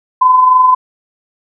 sine tone with amplitude modulation, 1016 Hz, B5, 49 cents sharp, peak -3 dBFS, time 0.21-0.75 s, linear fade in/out 10 ms, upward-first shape sine, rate 23.3 Hz, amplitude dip 40%, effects none

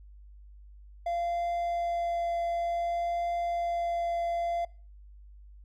triangle tone with vibrato, 688 Hz, F5, 26 cents flat, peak -26 dBFS, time 1.06-4.65 s, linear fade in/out 5 ms, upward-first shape triangle, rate 0.55 Hz, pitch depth 9 cents each way, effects noise-tail reverb RT60 0.4 s tail -23 dB re dry + added 50 Hz sine -48 dBFS peak until 5.64 s

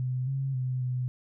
sine tone with pitch steps, 127.4 / 135.2 / 127.9 / 126.1 Hz, C3 / C#3 / C3 / B2, -46 / -43 / -39 / +36 cents, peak -27 dBFS, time 0-1.08 s, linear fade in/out 0 ms, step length 270 ms, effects none

